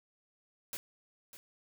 white noise with echo, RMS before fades -40 dBFS, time 0.73-0.77 s, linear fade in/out 0 ms, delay 600 ms, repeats 1, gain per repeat -12 dB, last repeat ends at 1.37 s, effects none

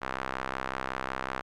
sawtooth tone with band-pass filter, 65.41 Hz, C2, in tune, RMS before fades -35 dBFS, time 0.01-1.42 s, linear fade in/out 20 ms, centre 1300 Hz, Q 1.4, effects none

